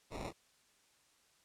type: noise with sample-and-hold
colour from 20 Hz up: white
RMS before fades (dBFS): -43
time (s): 0.1-0.33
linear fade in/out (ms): 50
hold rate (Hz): 1575
effects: white hiss -70 dBFS RMS until 1.44 s + low-pass 9000 Hz 12 dB/octave